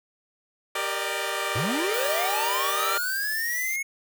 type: chord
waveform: 10% pulse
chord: Eb major seventh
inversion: first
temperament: equal with one note detuned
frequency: 392 / 466.2 / 587.3 / 609.4 Hz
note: G4 / Bb4 / D5 / Eb5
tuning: 0 / 0 / 0 / -36 cents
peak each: -24 dBFS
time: 0.75-2.98 s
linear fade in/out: 5 ms
type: linear sweep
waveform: square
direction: up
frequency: 92.5 to 2202 Hz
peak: -27 dBFS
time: 1.55-3.83 s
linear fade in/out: 10 ms
type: noise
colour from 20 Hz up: violet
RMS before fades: -34 dBFS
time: 1.94-3.76 s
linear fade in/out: 0 ms
effects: none